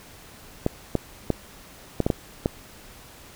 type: clicks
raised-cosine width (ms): 2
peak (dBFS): -7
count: 7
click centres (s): 0.664 / 0.953 / 1.303 / 2.003 / 2.065 / 2.102 / 2.459
effects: pink hiss -47 dBFS RMS until 3.35 s